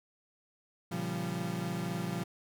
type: chord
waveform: 35% pulse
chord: G half-diminished seventh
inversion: first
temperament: equal with one note detuned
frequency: 116.54 / 138.59 / 172.21 / 196 Hz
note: Bb2 / Db3 / F3 / G3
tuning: 0 / 0 / -24 / 0 cents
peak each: -40 / -40 / -34 / -38 dBFS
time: 0.91-2.24 s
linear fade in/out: 10 ms
effects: none